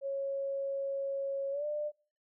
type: tone with pitch glide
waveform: sine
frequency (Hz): 550 to 596.3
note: C#5 to D5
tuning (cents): -14 to +26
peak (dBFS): -32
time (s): 0.01-1.92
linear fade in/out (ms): 50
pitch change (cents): +140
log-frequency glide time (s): 1.51-1.65
effects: noise-tail reverb RT60 0.5 s tail -23 dB re dry